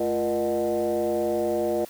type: tone with frequency modulation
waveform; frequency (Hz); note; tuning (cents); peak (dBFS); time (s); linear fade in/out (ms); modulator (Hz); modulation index
sine; 476.9; A#4; +39; -21; 0-1.85; 5; 129; 1.6
effects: tanh soft clip ceiling -17 dBFS + white hiss -47 dBFS RMS until 1.89 s